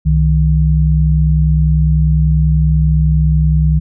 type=tone pair together; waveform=sine; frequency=65.42 / 155.6 Hz; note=C2 / D#3; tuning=0 / 0 cents; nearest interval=octave + minor third; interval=1500 cents; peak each=-11 dBFS; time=0.05-3.8 s; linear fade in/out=20 ms; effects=none